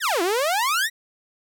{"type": "exponential two-way sweep", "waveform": "sawtooth", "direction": "down then up", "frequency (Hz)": [1975.5, 328.7, 1975.5], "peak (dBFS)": -16, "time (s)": [0, 0.9], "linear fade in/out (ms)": 50, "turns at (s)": 0.22, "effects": []}